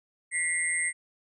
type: tone cluster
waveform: sine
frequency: 1947 / 2113 / 8510 Hz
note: B6 / C7 / C9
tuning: -25 / +16 / +28 cents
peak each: -30 dBFS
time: 0.31-0.93 s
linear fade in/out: 50 ms
effects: none